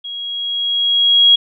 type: tone with level ramp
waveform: sine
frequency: 3300 Hz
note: G#7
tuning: 12 cents flat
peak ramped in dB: -25 to -5 dBFS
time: 0.04-1.36 s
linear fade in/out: 10 ms
effects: none